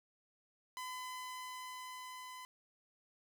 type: tone with level ramp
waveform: sawtooth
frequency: 1012 Hz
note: B5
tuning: 42 cents sharp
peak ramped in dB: -38 to -44 dBFS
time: 0.77-2.45 s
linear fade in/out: 0 ms
effects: none